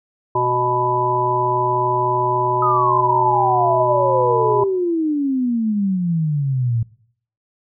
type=harmonic tone; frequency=123.8 Hz; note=B2; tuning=5 cents sharp; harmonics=1 / 3 / 5 / 7 / 8; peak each=-26 / -21 / -26 / -24 / -18 dBFS; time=0.35-4.64 s; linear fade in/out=5 ms
type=exponential sweep; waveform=sine; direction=down; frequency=1268 to 111.8 Hz; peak=-16 dBFS; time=2.62-6.83 s; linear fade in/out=5 ms
effects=noise-tail reverb RT60 0.6 s tail -21 dB re dry